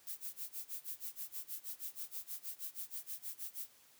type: noise with tremolo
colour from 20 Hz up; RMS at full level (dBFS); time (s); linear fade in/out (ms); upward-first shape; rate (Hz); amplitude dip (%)
violet; -42; 0.07-3.68; 0; sine; 6.3; 100
effects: white hiss -65 dBFS RMS until 3.99 s + high-pass 60 Hz 12 dB/octave